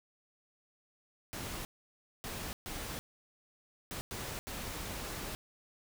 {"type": "noise bursts at uneven times", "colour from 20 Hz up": "pink", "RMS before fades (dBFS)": -41, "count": 6, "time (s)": [[1.33, 1.65], [2.24, 2.53], [2.66, 2.99], [3.91, 4.01], [4.11, 4.39], [4.47, 5.35]], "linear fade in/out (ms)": 0, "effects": []}